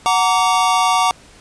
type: chord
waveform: square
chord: Gb augmented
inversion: none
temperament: just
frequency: 740 / 925 / 1156.2 Hz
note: Gb5 / Bb5 / D6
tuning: 0 / -14 / -27 cents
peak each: -18 dBFS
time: 0.06-1.11 s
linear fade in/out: 0 ms
effects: pink hiss -45 dBFS RMS until 1.4 s + resampled to 22050 Hz